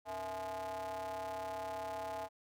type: ring-modulated tone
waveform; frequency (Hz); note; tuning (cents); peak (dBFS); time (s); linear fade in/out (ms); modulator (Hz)
square; 96.2; G2; -32; -37; 0.05-2.29; 50; 752
effects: none